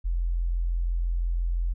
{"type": "tone", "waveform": "sine", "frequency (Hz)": 42.94, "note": "F1", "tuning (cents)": -29, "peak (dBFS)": -23, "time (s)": [0.04, 1.74], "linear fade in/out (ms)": 20, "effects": []}